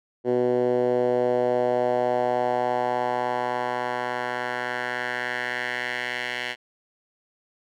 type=tone with band-pass filter sweep; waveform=10% pulse; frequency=123.47 Hz; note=B2; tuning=in tune; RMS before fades=-25 dBFS; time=0.24-6.56 s; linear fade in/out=50 ms; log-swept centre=390 to 2400 Hz; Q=2.2; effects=none